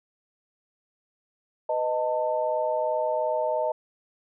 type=tone cluster; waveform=sine; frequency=498.2 / 621 / 893 Hz; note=B4 / D#5 / A5; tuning=+15 / -3 / +25 cents; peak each=-31 / -25 / -29 dBFS; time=1.69-3.72 s; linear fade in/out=5 ms; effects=none